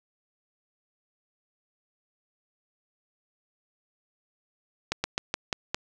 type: slowing click train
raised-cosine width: 0.2 ms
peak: -9 dBFS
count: 6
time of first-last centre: 4.92-5.745 s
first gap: 120 ms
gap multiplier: 1.16
effects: none